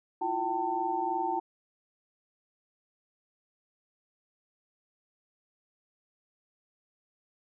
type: tone cluster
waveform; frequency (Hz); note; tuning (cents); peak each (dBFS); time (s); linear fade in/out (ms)
sine; 330.8 / 353.9 / 773 / 895; E4 / F4 / G5 / A5; +6 / +23 / -24 / +29; -38 / -36 / -32 / -31; 0.21-1.4; 10
effects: none